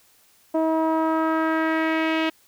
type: tone with low-pass filter sweep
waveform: sawtooth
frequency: 320 Hz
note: D#4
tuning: 49 cents sharp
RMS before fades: -22 dBFS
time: 0.54-2.3 s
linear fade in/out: 10 ms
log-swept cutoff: 750 to 2900 Hz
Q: 2.4
effects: white hiss -58 dBFS RMS until 2.47 s

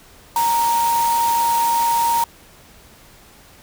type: tone in noise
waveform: sine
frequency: 932.3 Hz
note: A#5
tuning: in tune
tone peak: -15 dBFS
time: 0.36-2.24 s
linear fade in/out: 2 ms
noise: white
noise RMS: -27 dBFS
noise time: 0.36-2.24 s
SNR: +9 dB
effects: pink hiss -47 dBFS RMS until 3.62 s

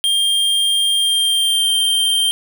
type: tone with pitch glide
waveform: square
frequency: 3200 to 3158 Hz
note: G7 to G7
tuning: +35 to +12 cents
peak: -14 dBFS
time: 0.04-2.31 s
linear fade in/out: 0 ms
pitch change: -23 cents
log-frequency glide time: 0.97-1.7 s
effects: none

